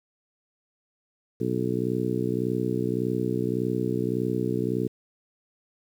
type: harmonic tone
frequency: 61.74 Hz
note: B1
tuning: in tune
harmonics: 2 / 3 / 4 / 5 / 6 / 7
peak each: -31 / -31 / -31 / -31 / -31 / -31 dBFS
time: 1.4-4.88 s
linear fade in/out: 10 ms
effects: 9-bit